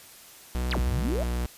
45% pulse tone with pitch glide, 61.74 to 60.57 Hz, B1 to B1, 0 to -33 cents, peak -26 dBFS, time 0.55-1.46 s, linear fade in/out 0 ms, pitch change -33 cents, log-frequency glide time 1.01-1.25 s
sine exponential two-way sweep, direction down then up, 5060 to 49 to 688 Hz, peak -28 dBFS, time 0.71-1.23 s, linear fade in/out 0 ms, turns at 0.81 s
effects white hiss -49 dBFS RMS until 1.57 s + resampled to 32000 Hz

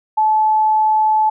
sine tone, 865 Hz, A5, 30 cents flat, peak -11 dBFS, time 0.17-1.3 s, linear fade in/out 10 ms, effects none

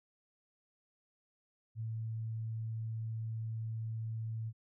sine tone, 111.9 Hz, A2, 30 cents sharp, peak -36 dBFS, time 1.75-4.53 s, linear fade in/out 50 ms, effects none

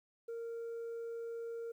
sine tone, 462.8 Hz, A#4, 13 cents flat, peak -37 dBFS, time 0.28-1.72 s, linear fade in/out 10 ms, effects tanh soft clip ceiling -39 dBFS + 12-bit

